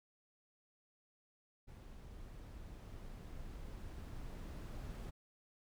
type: noise with level ramp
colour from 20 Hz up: brown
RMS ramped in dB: -53 to -45 dBFS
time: 1.67-5.11 s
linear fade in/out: 20 ms
effects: none